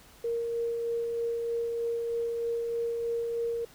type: tone with tremolo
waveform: sine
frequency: 466.2 Hz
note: A#4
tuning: in tune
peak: -27 dBFS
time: 0.24-3.65 s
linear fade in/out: 5 ms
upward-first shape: sine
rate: 3.2 Hz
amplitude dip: 25%
effects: pink hiss -55 dBFS RMS until 3.74 s